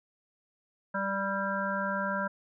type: harmonic tone with a mistuned harmonic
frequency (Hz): 196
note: G3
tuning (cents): 0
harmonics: 1 / 3 / 5 / 7 / 8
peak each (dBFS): -35 / -35 / -35 / -35 / -35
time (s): 0.94-2.28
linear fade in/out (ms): 10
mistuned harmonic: 8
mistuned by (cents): +25
effects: none